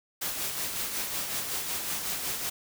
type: noise with tremolo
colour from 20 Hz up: white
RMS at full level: -31 dBFS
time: 0.21-2.5 s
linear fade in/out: 10 ms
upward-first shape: sine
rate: 5.4 Hz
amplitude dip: 40%
effects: none